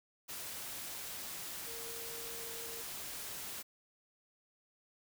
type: tone in noise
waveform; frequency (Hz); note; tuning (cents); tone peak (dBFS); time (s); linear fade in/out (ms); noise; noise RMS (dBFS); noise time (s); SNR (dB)
sine; 461.9; A#4; -16; -50; 1.66-2.83; 20; white; -44; 0.28-3.63; -9
effects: none